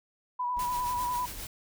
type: tone with vibrato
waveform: sine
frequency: 984 Hz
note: B5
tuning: 7 cents flat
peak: -28 dBFS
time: 0.39-1.26 s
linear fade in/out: 10 ms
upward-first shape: square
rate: 10 Hz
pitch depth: 24 cents each way
type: noise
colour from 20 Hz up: brown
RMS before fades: -45 dBFS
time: 0.56-1.47 s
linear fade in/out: 10 ms
type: noise with tremolo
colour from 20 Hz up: white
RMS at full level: -40 dBFS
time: 0.59-1.47 s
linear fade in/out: 2 ms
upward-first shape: sine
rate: 7.5 Hz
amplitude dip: 45%
effects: none